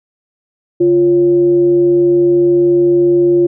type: tone with frequency modulation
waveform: sine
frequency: 349.2 Hz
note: F4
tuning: in tune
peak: -7 dBFS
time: 0.8-3.47 s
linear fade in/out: 10 ms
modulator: 206 Hz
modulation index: 0.28
effects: none